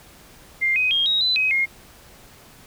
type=tone with pitch steps; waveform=sine; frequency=2100 / 2511 / 3233 / 3796 / 4010 / 2531 / 2140 Hz; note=C7 / D#7 / G#7 / A#7 / B7 / D#7 / C7; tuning=+6 / +15 / -47 / +31 / +26 / +29 / +38 cents; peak=-17 dBFS; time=0.61-1.66 s; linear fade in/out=20 ms; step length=150 ms; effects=pink hiss -48 dBFS RMS until 2.66 s